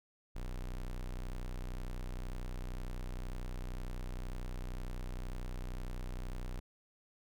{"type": "tone", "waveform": "45% pulse", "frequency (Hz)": 31, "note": "B0", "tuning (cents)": 7, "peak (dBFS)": -38, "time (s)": [0.35, 6.6], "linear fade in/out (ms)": 10, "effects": []}